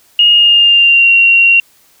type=tone with pitch glide; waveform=sine; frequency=2860 to 2751 Hz; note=F7 to F7; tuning=+41 to -27 cents; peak=-4 dBFS; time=0.19-1.6 s; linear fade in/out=2 ms; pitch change=-68 cents; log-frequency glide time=0.3-1.1 s; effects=white hiss -49 dBFS RMS until 2 s